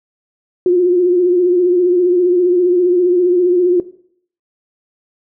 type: tone with vibrato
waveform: sine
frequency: 357.5 Hz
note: F4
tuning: 41 cents sharp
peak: -8 dBFS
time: 0.66-3.8 s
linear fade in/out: 2 ms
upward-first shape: sine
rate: 15 Hz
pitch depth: 45 cents each way
effects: noise-tail reverb RT60 0.6 s tail -17 dB re dry